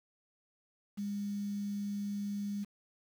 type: tone with quantisation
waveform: sine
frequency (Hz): 202.9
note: G#3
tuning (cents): -40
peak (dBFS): -34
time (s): 0.97-2.65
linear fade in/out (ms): 20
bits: 9
effects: none